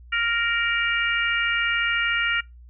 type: harmonic tone with a mistuned harmonic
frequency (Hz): 466.2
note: A#4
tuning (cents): 0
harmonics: 3 / 4 / 5 / 6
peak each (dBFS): -25 / -26 / -27 / -28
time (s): 0.12-2.41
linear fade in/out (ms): 10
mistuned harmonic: 6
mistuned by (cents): +16
effects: noise-tail reverb RT60 0.2 s tail -24 dB re dry + added 60 Hz sine -43 dBFS peak until 2.69 s

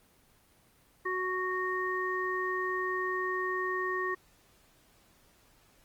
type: harmonic tone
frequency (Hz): 370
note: F#4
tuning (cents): 0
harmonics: 1 / 3 / 5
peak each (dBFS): -34 / -34 / -34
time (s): 1.05-4.15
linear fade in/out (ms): 10
effects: pink hiss -64 dBFS RMS until 5.84 s + Opus 24 kbps

